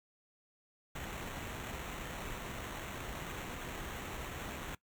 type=noise with sample-and-hold; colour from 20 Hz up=pink; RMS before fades=-43 dBFS; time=0.95-4.75 s; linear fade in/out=5 ms; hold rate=4900 Hz; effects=noise-tail reverb RT60 0.1 s tail -20 dB re dry